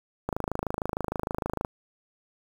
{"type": "click train", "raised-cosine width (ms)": 1, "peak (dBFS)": -14, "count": 37, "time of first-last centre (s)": [0.29, 1.648], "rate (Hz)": 26.5, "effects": ["7-bit"]}